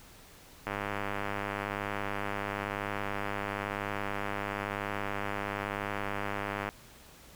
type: click train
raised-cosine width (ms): 0.5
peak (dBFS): -18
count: 609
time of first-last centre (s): 0.67-6.69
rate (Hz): 101
effects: pink hiss -54 dBFS RMS until 7.35 s